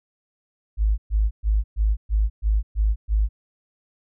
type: tone bursts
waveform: sine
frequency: 52.6 Hz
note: G#1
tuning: 23 cents sharp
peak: -16 dBFS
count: 8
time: 0.77-3.29 s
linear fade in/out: 50 ms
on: 210 ms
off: 120 ms
effects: none